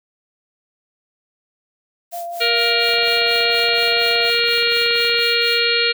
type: noise with tremolo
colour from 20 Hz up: blue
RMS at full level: -35 dBFS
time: 2.11-5.66 s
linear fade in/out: 20 ms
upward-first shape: sine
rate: 4.2 Hz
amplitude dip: 90%
type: tone with vibrato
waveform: sine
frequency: 689 Hz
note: F5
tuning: 24 cents flat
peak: -25 dBFS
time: 2.12-4.31 s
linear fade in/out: 20 ms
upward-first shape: triangle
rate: 6 Hz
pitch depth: 15 cents each way
type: harmonic tone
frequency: 470.1 Hz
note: A#4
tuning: 15 cents sharp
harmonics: 1 / 3 / 4 / 5 / 6 / 7 / 8 / 9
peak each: -22 / -23 / -27 / -21 / -22 / -27 / -27 / -20 dBFS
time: 2.4-5.93 s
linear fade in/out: 20 ms
type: click train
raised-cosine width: 0.5 ms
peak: -21 dBFS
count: 50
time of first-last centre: 2.89-5.19 s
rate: 21.3 Hz
effects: none